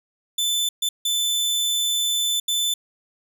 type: tone bursts at uneven times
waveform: sawtooth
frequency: 3520 Hz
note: A7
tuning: in tune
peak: -17 dBFS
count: 4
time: 0.38-0.69 / 0.82-0.89 / 1.05-2.4 / 2.48-2.74 s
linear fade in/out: 5 ms
effects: none